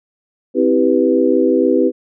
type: chord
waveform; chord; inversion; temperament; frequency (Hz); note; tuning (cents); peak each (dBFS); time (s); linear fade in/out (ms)
sine; C major seventh; none; equal with one note detuned; 261.6 / 325.5 / 392 / 493.9; C4 / E4 / G4 / B4; 0 / -22 / 0 / 0; -16; 0.54-1.92; 50
effects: none